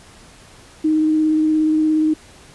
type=tone with vibrato; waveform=sine; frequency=311.1 Hz; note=D#4; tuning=in tune; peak=-13 dBFS; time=0.84-2.14 s; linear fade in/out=10 ms; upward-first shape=sine; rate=17 Hz; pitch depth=13 cents each way; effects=pink hiss -45 dBFS RMS until 2.54 s + resampled to 24000 Hz